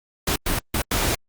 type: noise bursts at uneven times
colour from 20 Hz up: pink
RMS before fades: -22 dBFS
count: 4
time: 0.27-0.36 / 0.46-0.59 / 0.74-0.82 / 0.91-1.15 s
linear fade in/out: 5 ms
effects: Opus 48 kbps